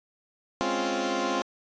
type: chord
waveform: 15% pulse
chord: Db major seventh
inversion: second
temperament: equal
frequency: 207.7 / 261.6 / 277.2 / 349.2 Hz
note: Ab3 / C4 / Db4 / F4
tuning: 0 / 0 / 0 / 0 cents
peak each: -28 / -24 / -28 / -23 dBFS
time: 0.61-1.42 s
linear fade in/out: 0 ms
effects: resampled to 16000 Hz